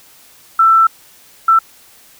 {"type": "tone bursts at uneven times", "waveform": "sine", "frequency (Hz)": 1332, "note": "E6", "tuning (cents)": 18, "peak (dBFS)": -6, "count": 2, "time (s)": [[0.59, 0.87], [1.48, 1.59]], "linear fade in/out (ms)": 5, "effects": ["white hiss -45 dBFS RMS until 2.19 s"]}